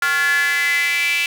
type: tone with high-pass filter sweep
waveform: square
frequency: 155.5 Hz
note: D#3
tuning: 1 cent flat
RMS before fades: -18 dBFS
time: 0.02-1.26 s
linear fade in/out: 2 ms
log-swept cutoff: 1500 to 2500 Hz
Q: 7.7
effects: none